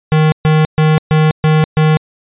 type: tone bursts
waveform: square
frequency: 155.56 Hz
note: D#3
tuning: in tune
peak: -8 dBFS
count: 6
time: 0.12-1.97 s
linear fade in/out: 0 ms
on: 200 ms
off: 130 ms
effects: resampled to 8000 Hz